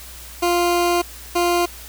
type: tone pair in turn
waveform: 20% pulse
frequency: 349.1 / 349.1 Hz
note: F4 / F4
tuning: -1 / -1 cents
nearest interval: unison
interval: 0 cents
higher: neither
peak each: -11 dBFS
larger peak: neither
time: 0.42-1.02 / 1.35-1.66 s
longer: first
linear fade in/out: 10 ms
effects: added 60 Hz sine -40 dBFS peak until 1.88 s + white hiss -39 dBFS RMS until 1.88 s